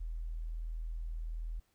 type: tone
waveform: sine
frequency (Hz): 40.63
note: E1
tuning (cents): -24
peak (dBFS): -36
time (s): 0-1.6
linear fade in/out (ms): 10
effects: pink hiss -75 dBFS RMS until 1.74 s